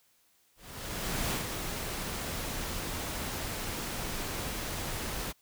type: noise with ADSR envelope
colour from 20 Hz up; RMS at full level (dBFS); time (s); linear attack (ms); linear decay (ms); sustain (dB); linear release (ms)
pink; -31; 0.56-5.33; 750; 120; -5; 27
effects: white hiss -68 dBFS RMS until 5.41 s